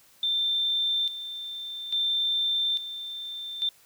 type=tone with tremolo; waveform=sine; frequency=3571 Hz; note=A7; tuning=25 cents sharp; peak=-23 dBFS; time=0.23-3.69 s; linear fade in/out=2 ms; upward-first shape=square; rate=0.59 Hz; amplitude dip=70%; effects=white hiss -58 dBFS RMS until 3.85 s